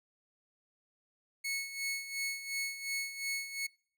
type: tone with tremolo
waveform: sawtooth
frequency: 2200 Hz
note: C#7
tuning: 14 cents flat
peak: -29 dBFS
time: 1.44-3.67 s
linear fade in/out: 10 ms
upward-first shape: sine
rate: 2.8 Hz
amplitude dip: 70%
effects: noise-tail reverb RT60 0.5 s tail -25 dB re dry